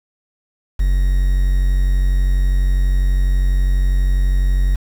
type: tone with quantisation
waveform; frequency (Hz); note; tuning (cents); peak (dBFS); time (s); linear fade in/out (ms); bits
triangle; 46.09; F#1; -6; -10; 0.79-4.76; 10; 6
effects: none